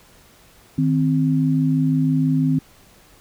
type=tone pair together; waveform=sine; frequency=155.56 / 261.6 Hz; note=D#3 / C4; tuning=0 / 0 cents; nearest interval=major sixth; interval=900 cents; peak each=-18 dBFS; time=0.78-2.59 s; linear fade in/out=5 ms; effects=pink hiss -51 dBFS RMS until 3.2 s